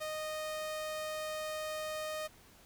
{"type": "tone", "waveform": "sawtooth", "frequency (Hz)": 619, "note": "D#5", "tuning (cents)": -9, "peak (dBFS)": -33, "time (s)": [0, 2.28], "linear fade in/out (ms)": 20, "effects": ["pink hiss -60 dBFS RMS until 2.65 s"]}